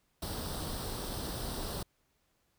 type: noise with comb filter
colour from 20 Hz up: pink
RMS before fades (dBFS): -38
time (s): 0.22-1.83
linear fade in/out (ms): 5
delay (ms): 0.22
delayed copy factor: +0.65
effects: pink hiss -75 dBFS RMS until 2.58 s